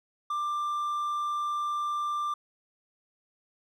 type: tone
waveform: triangle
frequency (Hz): 1185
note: D6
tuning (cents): +15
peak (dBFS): -26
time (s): 0.3-2.34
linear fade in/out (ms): 5
effects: none